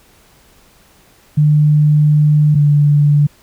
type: tone pair in turn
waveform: sine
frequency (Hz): 150 / 146.4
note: D3 / D3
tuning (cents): +37 / -5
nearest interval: unison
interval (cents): 42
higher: first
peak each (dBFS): -7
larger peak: neither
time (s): 1.37-2.55 / 2.55-3.27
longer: first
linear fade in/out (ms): 10
effects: pink hiss -49 dBFS RMS until 3.42 s